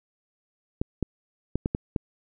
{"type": "clicks", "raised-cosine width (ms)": 3, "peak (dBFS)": -12, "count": 6, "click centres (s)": [0.815, 1.027, 1.556, 1.659, 1.749, 1.962], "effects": []}